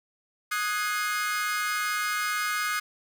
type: chord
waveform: 40% pulse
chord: Ab dominant seventh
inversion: second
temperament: equal with one note detuned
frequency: 1244.5 / 1480 / 1661.2 / 2122 Hz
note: Eb6 / Gb6 / Ab6 / C7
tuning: 0 / 0 / 0 / +24 cents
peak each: -29 / -32 / -33 / -32 dBFS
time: 0.51-2.8 s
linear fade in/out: 10 ms
effects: none

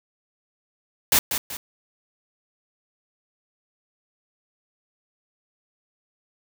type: noise with echo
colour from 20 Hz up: white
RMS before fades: -17 dBFS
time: 1.12-1.19 s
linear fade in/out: 2 ms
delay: 190 ms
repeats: 2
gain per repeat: -8 dB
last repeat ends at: 1.57 s
effects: none

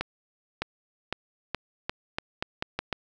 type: accelerating click train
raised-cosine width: 0.3 ms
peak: -12 dBFS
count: 10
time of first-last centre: 0.01-2.927 s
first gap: 610 ms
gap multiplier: 0.83
effects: none

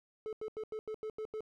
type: tone bursts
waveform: triangle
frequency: 433.5 Hz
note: A4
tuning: 26 cents flat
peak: -35 dBFS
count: 8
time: 0.26-1.406 s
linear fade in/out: 0 ms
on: 68 ms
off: 86 ms
effects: none

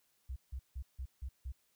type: tone bursts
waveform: sine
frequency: 64.9 Hz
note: C2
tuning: 13 cents flat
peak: -38 dBFS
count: 6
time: 0.29-1.522 s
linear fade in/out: 10 ms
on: 72 ms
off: 160 ms
effects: white hiss -75 dBFS RMS until 1.75 s

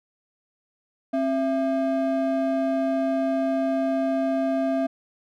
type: ring-modulated tone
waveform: triangle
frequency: 467.4 Hz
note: A#4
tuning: 5 cents sharp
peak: -16 dBFS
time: 1.13-4.87 s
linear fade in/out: 10 ms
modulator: 200 Hz
effects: none

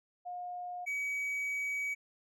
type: tone pair in turn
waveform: sine / triangle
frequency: 715 / 2270 Hz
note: F5 / C#7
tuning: +41 / +41 cents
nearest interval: octave + minor sixth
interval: 2000 cents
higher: second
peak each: -38 / -31 dBFS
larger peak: second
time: 0.25-0.86 / 0.86-1.95 s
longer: second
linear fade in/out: 20 ms
effects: none

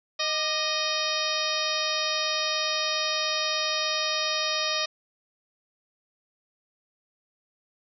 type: harmonic tone with a mistuned harmonic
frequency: 622.3 Hz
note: D#5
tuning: in tune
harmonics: 1 / 2 / 3 / 4 / 5 / 6 / 7 / 8 / 9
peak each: -33 / -33 / -35 / -33 / -35 / -32 / -35 / -33 / -34 dBFS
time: 0.19-4.86 s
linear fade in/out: 10 ms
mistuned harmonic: 2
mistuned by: -60 cents
effects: none

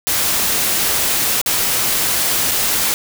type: noise with dropouts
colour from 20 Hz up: white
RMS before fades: -17 dBFS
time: 0.07-2.94 s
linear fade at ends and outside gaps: 0 ms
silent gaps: 1.415-1.461 / 2.512-2.516 s
effects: none

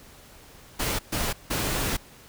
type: noise bursts at uneven times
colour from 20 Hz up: pink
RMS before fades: -27 dBFS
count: 3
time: 0.79-0.99 / 1.12-1.33 / 1.5-1.97 s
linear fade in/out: 10 ms
effects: pink hiss -50 dBFS RMS until 2.28 s

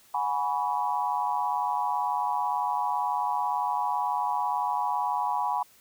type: tone cluster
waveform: sine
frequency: 732 / 830 / 982 / 1129 Hz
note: F#5 / G#5 / B5 / C#6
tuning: -19 / -1 / -10 / +31 cents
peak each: -34 / -29 / -28 / -35 dBFS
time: 0.14-5.63 s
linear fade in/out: 5 ms
effects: white hiss -58 dBFS RMS until 5.8 s

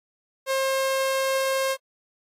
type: tone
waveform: sawtooth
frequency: 534 Hz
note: C5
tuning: 35 cents sharp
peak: -18 dBFS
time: 0.46-1.77 s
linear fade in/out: 50 ms
effects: AAC 48 kbps

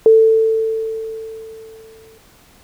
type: tone with exponential decay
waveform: sine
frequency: 444.5 Hz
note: A4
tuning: 18 cents sharp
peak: -4 dBFS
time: 0.06-2.18 s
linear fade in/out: 1 ms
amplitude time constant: 460 ms
effects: pink hiss -49 dBFS RMS until 2.63 s

